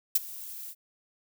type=noise with ADSR envelope; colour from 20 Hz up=violet; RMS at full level=-20 dBFS; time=0.15-0.75 s; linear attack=8 ms; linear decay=24 ms; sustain=-21 dB; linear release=51 ms; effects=none